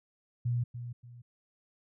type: tone with echo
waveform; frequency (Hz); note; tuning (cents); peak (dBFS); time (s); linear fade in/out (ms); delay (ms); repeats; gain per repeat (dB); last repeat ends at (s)
sine; 120.6; B2; -41; -27; 0.45-0.64; 10; 290; 2; -10; 1.22
effects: none